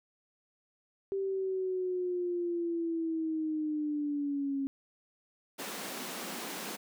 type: linear sweep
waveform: sine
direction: down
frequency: 392 to 272 Hz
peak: -30 dBFS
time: 1.12-4.67 s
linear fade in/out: 0 ms
type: high-pass noise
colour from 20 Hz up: pink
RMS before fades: -40 dBFS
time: 5.58-6.77 s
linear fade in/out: 20 ms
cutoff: 180 Hz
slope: 48 dB/octave
effects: none